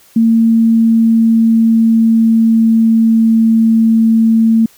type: tone with pitch glide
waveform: sine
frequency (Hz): 227.1 to 225.1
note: A#3 to A3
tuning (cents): -45 to +40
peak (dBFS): -6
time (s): 0.16-4.66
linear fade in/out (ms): 5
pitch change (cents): -15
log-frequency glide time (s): 0.48-3.24
effects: white hiss -46 dBFS RMS until 4.77 s